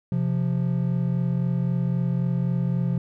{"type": "tone pair together", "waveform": "triangle", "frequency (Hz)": [130.81, 174.61], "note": ["C3", "F3"], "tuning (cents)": [0, 0], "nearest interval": "perfect fourth", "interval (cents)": 500, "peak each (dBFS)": -22, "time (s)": [0.12, 2.98], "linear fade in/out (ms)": 2, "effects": []}